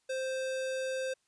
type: tone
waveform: square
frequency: 523.3 Hz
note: C5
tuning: in tune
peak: -33 dBFS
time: 0.09-1.14 s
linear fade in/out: 10 ms
effects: white hiss -75 dBFS RMS until 1.27 s + resampled to 22050 Hz